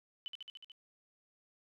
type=tone with echo; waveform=sine; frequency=3009 Hz; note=F#7; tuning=28 cents sharp; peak=-39 dBFS; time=0.26-0.28 s; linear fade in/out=0 ms; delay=73 ms; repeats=6; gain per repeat=-2 dB; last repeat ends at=0.718 s; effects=none